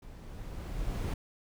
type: noise with level ramp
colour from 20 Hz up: brown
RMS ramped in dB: -48 to -31 dBFS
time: 0.02-1.14 s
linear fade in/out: 5 ms
effects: none